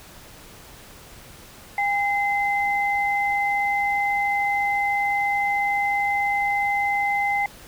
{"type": "tone pair together", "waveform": "sine", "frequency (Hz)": [808, 2063], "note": ["G#5", "C7"], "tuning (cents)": [-48, -25], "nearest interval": "octave + major third", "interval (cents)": 1623, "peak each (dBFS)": [-22, -23], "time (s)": [1.78, 7.46], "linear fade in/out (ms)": 2, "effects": ["pink hiss -45 dBFS RMS until 7.67 s"]}